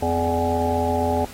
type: harmonic tone with a mistuned harmonic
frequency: 84.1 Hz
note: E2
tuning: 35 cents sharp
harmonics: 1 / 3 / 5 / 7 / 9 / 10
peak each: -26 / -26 / -26 / -26 / -26 / -26 dBFS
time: 0.02-1.25 s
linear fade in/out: 5 ms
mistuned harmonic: 1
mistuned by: +24 cents
effects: pink hiss -41 dBFS RMS until 1.33 s + AAC 48 kbps